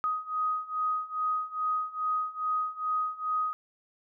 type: beating tone pair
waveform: sine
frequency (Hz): 1251 / 1253.4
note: D#6 / D#6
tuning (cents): +9 / +12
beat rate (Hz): 2.4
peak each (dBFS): -32 / -30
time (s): 0.04-3.53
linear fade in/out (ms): 0
effects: none